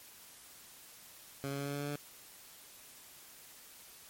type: tone with pitch steps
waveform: 15% pulse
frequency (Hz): 138.59 / 139.72 / 140.85 / 141.99 / 143.15 / 144.31 / 145.48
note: C#3 / C#3 / C#3 / C#3 / D3 / D3 / D3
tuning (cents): 0 / +14 / +28 / +42 / -44 / -30 / -16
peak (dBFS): -30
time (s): 1.44-1.958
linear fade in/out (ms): 0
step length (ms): 74
effects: white hiss -55 dBFS RMS until 4.09 s + MP3 64 kbps